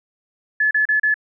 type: tone bursts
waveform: sine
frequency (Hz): 1720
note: A6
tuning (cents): -40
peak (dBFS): -14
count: 4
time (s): 0.6-1.142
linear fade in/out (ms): 5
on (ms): 110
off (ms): 34
effects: none